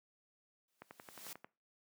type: noise with exponential growth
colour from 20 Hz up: white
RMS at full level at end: -46 dBFS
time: 0.68-1.33 s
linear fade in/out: 2 ms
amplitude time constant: 140 ms
type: click train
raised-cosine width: 0.5 ms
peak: -34 dBFS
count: 8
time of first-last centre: 0.82-1.445 s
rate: 11.2 Hz
effects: noise-tail reverb RT60 0.3 s tail -21 dB re dry + high-pass 150 Hz 12 dB/octave